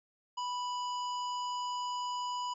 harmonic tone, 987 Hz, B5, 1 cent flat, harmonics 1 / 3 / 5 / 7, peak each -34 / -44 / -48 / -51 dBFS, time 0.37-2.54 s, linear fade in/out 10 ms, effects none

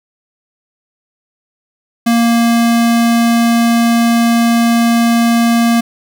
square tone, 233.1 Hz, A#3, in tune, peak -9 dBFS, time 2.06-5.81 s, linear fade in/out 10 ms, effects none

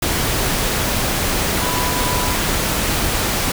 sine tone in noise, 990 Hz, B5, 4 cents sharp, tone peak -25 dBFS, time 1.61-2.35 s, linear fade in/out 5 ms, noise pink, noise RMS -19 dBFS, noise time 0.02-3.52 s, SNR -9 dB, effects none

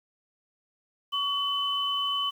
sine tone pair together, 1130 / 3021 Hz, C#6 / F#7, +33 / +35 cents, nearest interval octave + perfect fourth, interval 1702 cents, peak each -30 / -27 dBFS, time 1.12-2.31 s, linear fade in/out 20 ms, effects 9-bit

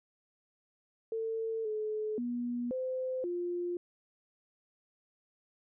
sine tone with pitch steps, 448.5 / 429.4 / 241.9 / 515 / 351.3 Hz, A4 / A4 / B3 / C5 / F4, +33 / -42 / -36 / -28 / +10 cents, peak -32 dBFS, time 1.12-3.77 s, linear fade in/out 2 ms, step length 530 ms, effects none

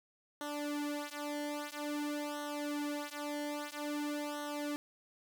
sawtooth tone with flanger, 293.7 Hz, D4, in tune, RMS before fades -39 dBFS, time 0.41-4.76 s, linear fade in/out 0 ms, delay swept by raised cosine 0.41 to 4.21 ms, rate 0.5 Hz, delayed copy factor -1, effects none

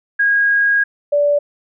sine tone pair in turn, 1638 / 580.8 Hz, G#6 / D5, -24 / -19 cents, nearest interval octave + tritone, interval 1795 cents, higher first, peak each -11 dBFS, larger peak neither, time 0.19-0.84 / 1.12-1.39 s, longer first, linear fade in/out 10 ms, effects none

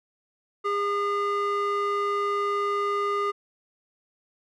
square tone with band-pass filter, 406.3 Hz, G#4, 38 cents flat, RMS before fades -26 dBFS, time 0.64-3.32 s, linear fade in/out 20 ms, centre 1000 Hz, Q 2.3, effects none

